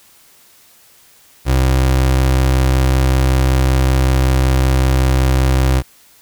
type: tone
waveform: 30% pulse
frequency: 65.3 Hz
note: C2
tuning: 3 cents flat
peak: -8 dBFS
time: 1.45-5.83 s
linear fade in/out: 50 ms
effects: white hiss -48 dBFS RMS until 6.21 s